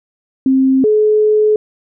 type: tone pair in turn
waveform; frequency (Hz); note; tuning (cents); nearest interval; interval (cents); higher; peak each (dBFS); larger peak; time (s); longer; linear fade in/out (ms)
sine; 264.7 / 426.8; C4 / G#4; +20 / +47; minor sixth; 827; second; -8; neither; 0.46-0.84 / 0.84-1.56; second; 2
effects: none